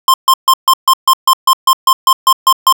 square tone bursts, 1052 Hz, C6, 9 cents sharp, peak -5 dBFS, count 14, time 0.08-2.726 s, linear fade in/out 2 ms, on 59 ms, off 140 ms, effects none

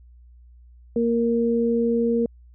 sine tone pair together, 233.1 / 466.2 Hz, A#3 / A#4, 0 / 0 cents, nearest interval octave, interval 1200 cents, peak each -21 dBFS, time 0.96-2.26 s, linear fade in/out 2 ms, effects added 60 Hz sine -46 dBFS peak until 2.54 s

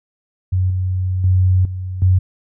sine tone with level steps, 92.5 Hz, F#2, in tune, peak -13 / -16 / -10 / -22 / -9 dBFS, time 0.52-2.19 s, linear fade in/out 10 ms, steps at 0.7 / 1.24 / 1.65 / 2.02 s, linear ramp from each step 2 ms, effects none

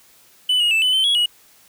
triangle tone with pitch steps, 2994 / 2878 / 2643 / 3008 / 3085 / 3339 / 2909 Hz, F#7 / F#7 / E7 / F#7 / G7 / G#7 / F#7, +20 / -49 / +4 / +28 / -28 / +9 / -30 cents, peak -13 dBFS, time 0.49-1.26 s, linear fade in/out 5 ms, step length 110 ms, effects white hiss -52 dBFS RMS until 1.68 s

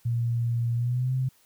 sine tone with pitch glide, 117.8 to 129.95 Hz, A#2 to C3, +19 to -11 cents, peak -23 dBFS, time 0.05-1.29 s, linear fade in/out 10 ms, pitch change +170 cents, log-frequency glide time 0.75-1.13 s, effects white hiss -62 dBFS RMS until 1.45 s

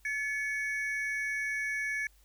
triangle ring-modulated tone, 1975.5 Hz, B6, in tune, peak -26 dBFS, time 0.05-2.07 s, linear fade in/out 2 ms, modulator 255 Hz, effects added 50 Hz sine -60 dBFS peak until 2.24 s + white hiss -67 dBFS RMS until 2.24 s

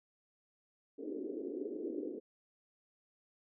pink band-pass noise, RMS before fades -41 dBFS, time 0.98-2.2 s, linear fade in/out 20 ms, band 280 to 450 Hz, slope 48 dB/octave, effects none

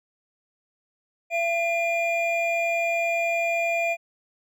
triangle tone pair together, 677 / 2410 Hz, E5 / D7, +46 / +44 cents, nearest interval octave + minor seventh, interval 2198 cents, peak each -22 / -24 dBFS, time 1.3-3.97 s, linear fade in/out 50 ms, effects none

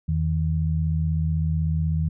sine tone pair together, 82.62 / 158.7 Hz, E2 / D#3, +4 / +35 cents, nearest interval major seventh, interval 1131 cents, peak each -23 / -23 dBFS, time 0.08-2.09 s, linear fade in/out 10 ms, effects none

